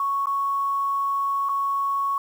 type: tone with dropouts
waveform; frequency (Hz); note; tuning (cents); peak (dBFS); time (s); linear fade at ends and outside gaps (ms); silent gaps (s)
sine; 1108.7; C#6; 0; -21; 0-2.18; 2; 0.258-0.269 / 1.488-1.492
effects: 8-bit